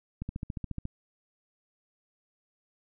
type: click train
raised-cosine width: 5 ms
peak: -22 dBFS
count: 10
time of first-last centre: 0.22-0.854 s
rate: 14.2 Hz
effects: none